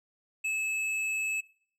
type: tone with hard clipping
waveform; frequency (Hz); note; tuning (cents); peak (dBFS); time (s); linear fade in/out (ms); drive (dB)
sine; 2601; E7; -24; -30; 0.44-1.41; 10; 9
effects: noise-tail reverb RT60 0.6 s tail -21 dB re dry + low-pass 12000 Hz 12 dB/octave